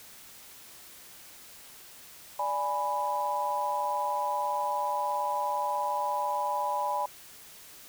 sine chord, G# diminished, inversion second, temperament equal, 587.3 / 830.6 / 987.8 Hz, D5 / G#5 / B5, 0 / 0 / 0 cents, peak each -35 / -31 / -30 dBFS, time 2.39-7.06 s, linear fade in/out 5 ms, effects white hiss -50 dBFS RMS until 7.88 s

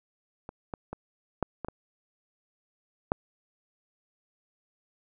clicks, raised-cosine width 1 ms, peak -25 / -20 / -22 / -12 / -20 / -21 / -10 dBFS, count 7, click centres 0.491 / 0.738 / 0.93 / 1.427 / 1.647 / 1.685 / 3.119 s, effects none

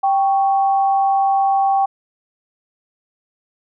sine tone pair together, 784 / 1110.8 Hz, G5 / C#6, 0 / +3 cents, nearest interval tritone, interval 603 cents, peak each -13 / -25 dBFS, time 0.03-1.86 s, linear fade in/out 10 ms, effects none

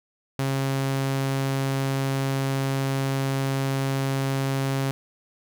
sawtooth tone, 135.6 Hz, C#3, 38 cents flat, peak -19 dBFS, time 0.39-4.91 s, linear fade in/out 0 ms, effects none

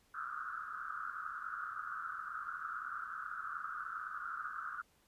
pink band-pass noise, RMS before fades -43 dBFS, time 0.14-4.82 s, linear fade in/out 5 ms, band 1200 to 1500 Hz, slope 96 dB/octave, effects pink hiss -71 dBFS RMS until 5.07 s + resampled to 32000 Hz

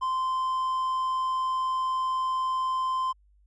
triangle tone, 1038 Hz, C6, 14 cents flat, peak -23 dBFS, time 0.01-3.13 s, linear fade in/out 20 ms, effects added 50 Hz sine -58 dBFS peak until 3.46 s + resampled to 22050 Hz

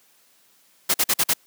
white noise bursts, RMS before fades -19 dBFS, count 5, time 0.89-1.338 s, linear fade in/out 10 ms, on 52 ms, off 47 ms, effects white hiss -59 dBFS RMS until 1.46 s + high-pass 150 Hz 12 dB/octave

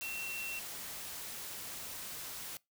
sine tone in noise, 2714 Hz, E7, 50 cents sharp, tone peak -39 dBFS, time 0.02-0.59 s, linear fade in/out 0 ms, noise white, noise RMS -44 dBFS, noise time 0.01-2.57 s, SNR +2 dB, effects noise-tail reverb RT60 0.2 s tail -23 dB re dry

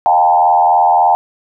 sine tone with frequency modulation, 804 Hz, G5, 44 cents sharp, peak -7 dBFS, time 0.06-1.15 s, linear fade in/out 0 ms, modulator 83.5 Hz, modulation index 1.4, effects none

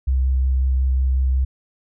sine tone with vibrato, 65.2 Hz, C2, 5 cents flat, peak -15 dBFS, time 0.07-1.45 s, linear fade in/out 10 ms, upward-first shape square, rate 5.5 Hz, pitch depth 9 cents each way, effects none

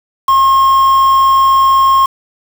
triangle tone with quantisation, 1074 Hz, C6, 45 cents sharp, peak -4 dBFS, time 0.28-2.06 s, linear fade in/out 5 ms, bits 4, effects none

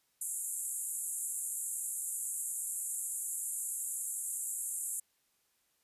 pink band-pass noise, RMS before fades -38 dBFS, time 0.21-5 s, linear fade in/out 5 ms, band 7200 to 12000 Hz, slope 96 dB/octave, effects white hiss -75 dBFS RMS until 5.83 s + resampled to 32000 Hz

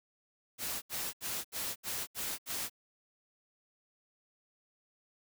white noise bursts, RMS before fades -37 dBFS, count 7, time 0.58-2.698 s, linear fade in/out 50 ms, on 240 ms, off 73 ms, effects none

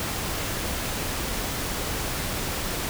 pink noise, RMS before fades -29 dBFS, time 0-2.89 s, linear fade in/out 0 ms, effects none

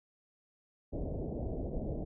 pink low-pass noise, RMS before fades -37 dBFS, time 0.92-2.05 s, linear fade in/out 20 ms, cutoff 670 Hz, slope 48 dB/octave, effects none

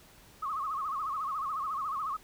sine tone with vibrato, 1174.7 Hz, D6, in tune, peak -31 dBFS, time 0.42-2.17 s, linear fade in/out 10 ms, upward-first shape sine, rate 14 Hz, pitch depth 160 cents each way, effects pink hiss -57 dBFS RMS until 2.23 s

